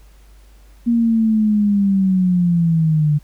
sine linear sweep, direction down, 237 to 146.2 Hz, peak -12 dBFS, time 0.86-3.19 s, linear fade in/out 20 ms, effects added 50 Hz sine -43 dBFS peak until 3.23 s + pink hiss -55 dBFS RMS until 3.23 s

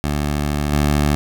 15% pulse tone with level steps, 73.42 Hz, D2, in tune, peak -12 / -8 dBFS, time 0.04-1.15 s, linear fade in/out 0 ms, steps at 0.72 s, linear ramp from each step 10 ms, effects none

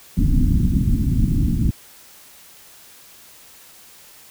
pink low-pass noise, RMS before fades -17 dBFS, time 0.17-1.71 s, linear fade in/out 2 ms, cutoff 280 Hz, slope 48 dB/octave, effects white hiss -46 dBFS RMS until 4.3 s

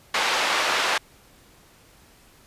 pink band-pass noise, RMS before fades -23 dBFS, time 0.14-0.98 s, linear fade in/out 5 ms, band 760 to 4300 Hz, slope 12 dB/octave, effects pink hiss -54 dBFS RMS until 2.46 s + resampled to 32000 Hz

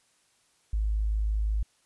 sine tone, 52.9 Hz, G#1, 33 cents sharp, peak -24 dBFS, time 0.73-1.63 s, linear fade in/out 5 ms, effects white hiss -67 dBFS RMS until 1.85 s + resampled to 24000 Hz

